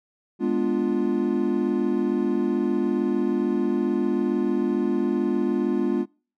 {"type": "chord", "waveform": "triangle", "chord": "G# diminished seventh", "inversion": "none", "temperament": "equal", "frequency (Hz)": [207.7, 246.9, 293.7, 349.2], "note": ["G#3", "B3", "D4", "F4"], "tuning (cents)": [0, 0, 0, 0], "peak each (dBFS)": [-25, -24, -25, -23], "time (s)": [0.39, 6.06], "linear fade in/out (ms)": 50, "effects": ["noise-tail reverb RT60 0.4 s tail -26 dB re dry"]}